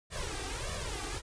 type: noise with flanger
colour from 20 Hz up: pink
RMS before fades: -37 dBFS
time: 0.1-1.22 s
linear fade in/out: 50 ms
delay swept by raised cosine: 1.7 to 2.58 ms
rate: 1.6 Hz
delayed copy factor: +0.95
effects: resampled to 22050 Hz